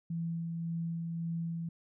sine tone with tremolo, 166.8 Hz, E3, 21 cents sharp, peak -32 dBFS, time 0.1-1.69 s, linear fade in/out 5 ms, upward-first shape sine, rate 1.8 Hz, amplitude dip 25%, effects none

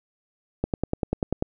click train, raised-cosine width 2 ms, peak -10 dBFS, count 9, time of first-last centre 0.64-1.424 s, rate 10.2 Hz, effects none

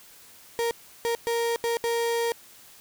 35% pulse tone bursts at uneven times, 466.2 Hz, A#4, in tune, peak -22 dBFS, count 5, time 0.59-0.71 / 1.05-1.15 / 1.27-1.56 / 1.64-1.77 / 1.84-2.32 s, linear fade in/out 0 ms, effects white hiss -51 dBFS RMS until 2.8 s

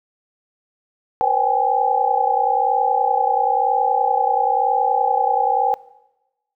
sine tone cluster, 484.9 / 528 / 779 / 809 / 840 Hz, B4 / C5 / G5 / G#5 / G#5, -32 / +16 / -11 / -46 / +19 cents, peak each -26 / -27 / -18 / -24 / -19 dBFS, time 1.21-5.74 s, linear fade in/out 0 ms, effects noise-tail reverb RT60 1.0 s tail -20 dB re dry

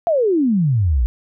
sine exponential sweep, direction down, 704 to 53.8 Hz, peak -13 dBFS, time 0.07-1.06 s, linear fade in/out 0 ms, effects none

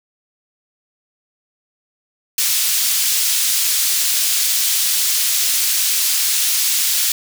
pink high-pass noise, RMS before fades -17 dBFS, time 2.38-7.12 s, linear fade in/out 2 ms, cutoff 4200 Hz, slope 12 dB/octave, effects none

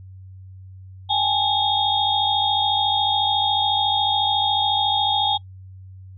sine tone cluster, 797 / 851 / 3312 / 3660 Hz, G5 / G#5 / G#7 / A#7, +28 / +42 / -5 / -32 cents, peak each -23 dBFS, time 1.09-5.38 s, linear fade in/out 20 ms, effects noise-tail reverb RT60 0.1 s tail -23 dB re dry + added 94 Hz sine -38 dBFS peak until 6.17 s

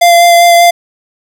square tone with vibrato, 690 Hz, F5, 21 cents flat, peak -3 dBFS, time 0.01-0.71 s, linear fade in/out 10 ms, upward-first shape sine, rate 5.1 Hz, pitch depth 13 cents each way, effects none

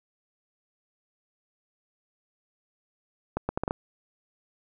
accelerating click train, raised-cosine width 1 ms, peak -13 dBFS, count 6, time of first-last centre 3.37-3.709 s, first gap 120 ms, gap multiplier 0.71, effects none

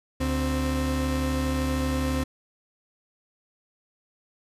35% pulse tone pair together, 73.51 / 261.6 Hz, D2 / C4, +2 / 0 cents, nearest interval octave + minor seventh, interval 2198 cents, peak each -25 dBFS, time 0.2-2.24 s, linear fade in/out 10 ms, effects resampled to 32000 Hz

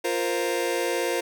sawtooth chord, F suspended fourth, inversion none, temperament just, 349.2 / 465.6 / 523.8 Hz, F4 / Bb4 / C5, 0 / -2 / +2 cents, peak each -24 dBFS, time 0.04-1.21 s, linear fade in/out 10 ms, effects none

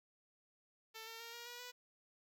5% pulse tone with pitch steps, 445.1 / 454.2 / 463.5 / 472.9 / 482.6 / 492.4 Hz, A4 / A#4 / A#4 / A#4 / B4 / B4, +20 / -45 / -10 / +25 / -40 / -5 cents, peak -37 dBFS, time 0.94-1.72 s, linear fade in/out 20 ms, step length 130 ms, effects none

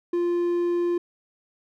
triangle tone, 348.1 Hz, F4, 6 cents flat, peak -19 dBFS, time 0.13-0.98 s, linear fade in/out 5 ms, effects none

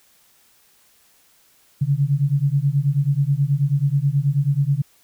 sine beating tone pair, 136.5 / 145.8 Hz, C#3 / D3, -26 / -12 cents, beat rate 9.3 Hz, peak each -19 dBFS, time 1.81-4.82 s, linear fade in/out 10 ms, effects white hiss -57 dBFS RMS until 5.03 s

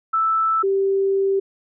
sine tone pair in turn, 1318.5 / 390.4 Hz, E6 / G4, 0 / -7 cents, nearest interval octave + major sixth, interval 2107 cents, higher first, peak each -16 dBFS, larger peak neither, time 0.13-0.63 / 0.63-1.4 s, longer second, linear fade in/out 10 ms, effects none

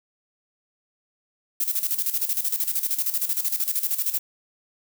violet noise with tremolo, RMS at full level -23 dBFS, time 1.6-4.19 s, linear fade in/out 5 ms, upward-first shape square, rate 13 Hz, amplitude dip 70%, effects none

